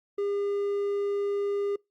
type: tone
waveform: triangle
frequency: 403.9 Hz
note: G#4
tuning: 48 cents flat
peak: -24 dBFS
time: 0.18-1.76 s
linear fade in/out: 5 ms
effects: noise-tail reverb RT60 0.2 s tail -24 dB re dry + Opus 48 kbps